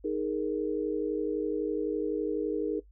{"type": "chord", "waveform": "sine", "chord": "D# suspended fourth", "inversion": "none", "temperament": "just", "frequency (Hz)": [311.1, 414.8, 466.7], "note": ["D#4", "G#4", "A#4"], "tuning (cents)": [0, -2, 2], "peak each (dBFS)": -32, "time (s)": [0.04, 2.8], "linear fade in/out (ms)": 10, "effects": ["noise-tail reverb RT60 0.1 s tail -17 dB re dry", "added 50 Hz sine -53 dBFS peak until 2.91 s"]}